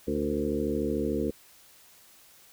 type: harmonic tone with a mistuned harmonic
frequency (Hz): 73.42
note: D2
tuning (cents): 0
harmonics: 1 / 2 / 3 / 4 / 5 / 6 / 7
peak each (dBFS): -37 / -41 / -32 / -32 / -33 / -32 / -37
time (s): 0.07-1.31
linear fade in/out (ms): 10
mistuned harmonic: 6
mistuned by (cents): +51
effects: white hiss -56 dBFS RMS until 2.52 s